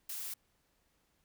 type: noise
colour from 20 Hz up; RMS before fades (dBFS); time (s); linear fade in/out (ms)
blue; -41; 0.09-0.34; 5
effects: pink hiss -75 dBFS RMS until 1.24 s